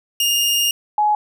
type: tone pair in turn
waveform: sawtooth / sine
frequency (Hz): 2831 / 841.7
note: F7 / G#5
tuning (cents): +23 / +23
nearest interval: octave + major sixth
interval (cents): 2100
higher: first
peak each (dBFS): -12 / -13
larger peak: first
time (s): 0.2-0.71 / 0.98-1.15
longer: first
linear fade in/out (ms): 2
effects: none